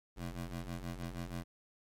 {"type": "ring-modulated tone", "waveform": "20% pulse", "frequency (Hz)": 88.1, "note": "F2", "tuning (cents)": 16, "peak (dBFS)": -32, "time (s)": [0.16, 1.44], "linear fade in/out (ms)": 20, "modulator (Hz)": 40.9, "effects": ["MP3 64 kbps"]}